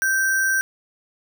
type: tone with sample-and-hold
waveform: sine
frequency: 1561 Hz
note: G6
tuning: 8 cents flat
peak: -17 dBFS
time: 0.02-0.61 s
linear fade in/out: 0 ms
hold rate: 7350 Hz
effects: none